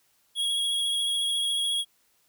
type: tone with vibrato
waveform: square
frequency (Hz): 3311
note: G#7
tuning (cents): -6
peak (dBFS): -25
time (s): 0.35-1.85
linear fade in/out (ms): 50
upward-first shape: triangle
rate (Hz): 14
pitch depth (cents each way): 24
effects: white hiss -67 dBFS RMS until 2.28 s